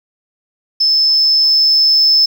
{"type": "tone with level ramp", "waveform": "sine", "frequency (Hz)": 5250, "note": "E8", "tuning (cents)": -8, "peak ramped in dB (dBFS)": [-8, -5], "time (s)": [0.8, 2.26], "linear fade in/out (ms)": 10, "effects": ["tanh soft clip ceiling -5 dBFS", "7-bit"]}